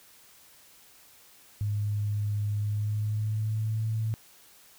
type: tone with pitch glide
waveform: sine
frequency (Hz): 103.83 to 110.64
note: G#2 to A2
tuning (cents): 0 to +10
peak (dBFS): -26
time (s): 1.61-4.14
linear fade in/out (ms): 0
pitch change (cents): +110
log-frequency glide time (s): 2.58-3.88
effects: white hiss -56 dBFS RMS until 4.78 s